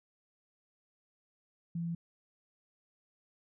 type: tone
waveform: sine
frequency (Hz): 168.8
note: E3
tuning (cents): +41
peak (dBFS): -33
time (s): 1.75-1.95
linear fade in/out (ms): 5
effects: none

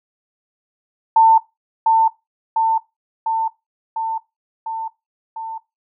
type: tone with echo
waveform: sine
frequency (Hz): 896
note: A5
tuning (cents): +31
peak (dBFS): -7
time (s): 1.16-1.38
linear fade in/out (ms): 5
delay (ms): 700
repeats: 6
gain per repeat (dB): -3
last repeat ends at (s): 5.58
effects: noise-tail reverb RT60 0.2 s tail -18 dB re dry

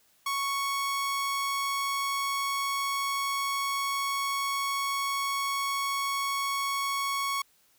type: tone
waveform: sawtooth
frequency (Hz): 1108.7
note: C#6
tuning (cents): 0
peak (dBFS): -24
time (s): 0.26-7.42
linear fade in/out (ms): 5
effects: white hiss -65 dBFS RMS until 7.78 s

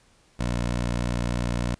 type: tone with vibrato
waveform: 15% pulse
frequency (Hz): 60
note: B1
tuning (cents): -49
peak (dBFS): -18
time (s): 0.39-1.75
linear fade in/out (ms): 10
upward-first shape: square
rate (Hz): 3.3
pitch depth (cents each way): 11
effects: pink hiss -60 dBFS RMS until 1.79 s + resampled to 22050 Hz

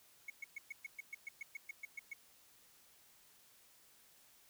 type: tone bursts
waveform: triangle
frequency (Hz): 2200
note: C#7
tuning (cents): -14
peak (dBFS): -40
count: 14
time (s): 0.28-2.134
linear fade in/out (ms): 5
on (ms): 21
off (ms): 120
effects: white hiss -66 dBFS RMS until 4.49 s

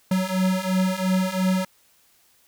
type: beating tone pair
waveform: square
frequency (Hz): 185 / 187.9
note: F#3 / F#3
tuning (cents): 0 / +27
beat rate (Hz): 2.9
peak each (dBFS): -25 / -23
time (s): 0.11-1.65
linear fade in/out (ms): 5
effects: white hiss -60 dBFS RMS until 2.47 s

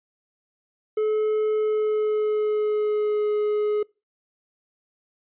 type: tone with pitch glide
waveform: triangle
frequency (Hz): 430 to 420.4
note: A4 to G#4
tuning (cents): -40 to +21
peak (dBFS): -18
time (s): 0.97-3.83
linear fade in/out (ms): 5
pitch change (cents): -39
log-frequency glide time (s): 1.55-3.29
effects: noise-tail reverb RT60 0.3 s tail -26 dB re dry + resampled to 8000 Hz

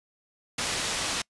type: low-pass noise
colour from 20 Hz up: white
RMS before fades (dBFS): -30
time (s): 0.58-1.22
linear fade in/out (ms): 5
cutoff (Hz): 6400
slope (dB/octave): 12
effects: noise-tail reverb RT60 0.1 s tail -26 dB re dry + resampled to 24000 Hz

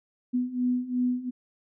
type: beating tone pair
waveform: sine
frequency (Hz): 246.9 / 249.7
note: B3 / B3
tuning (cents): 0 / +19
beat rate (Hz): 2.8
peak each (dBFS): -29 / -26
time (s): 0.33-1.31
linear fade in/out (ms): 20
effects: none

